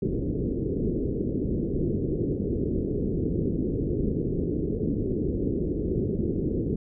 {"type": "low-pass noise", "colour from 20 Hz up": "white", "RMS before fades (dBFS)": -27, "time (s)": [0.02, 6.76], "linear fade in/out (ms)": 5, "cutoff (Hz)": 430, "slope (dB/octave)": 48, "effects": []}